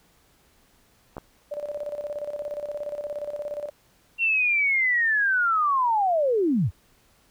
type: clicks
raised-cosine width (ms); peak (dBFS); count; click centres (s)
1; -21; 2; 1.168 / 1.182
type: tone with tremolo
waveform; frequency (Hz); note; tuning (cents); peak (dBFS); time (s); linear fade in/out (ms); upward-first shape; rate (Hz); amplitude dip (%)
sine; 587.3; D5; 0; -27; 1.51-3.7; 10; square; 17; 65
type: linear sweep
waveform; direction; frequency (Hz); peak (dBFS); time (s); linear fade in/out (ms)
sine; down; 2748 to 70.8; -19; 4.18-6.71; 50
effects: pink hiss -61 dBFS RMS until 7.3 s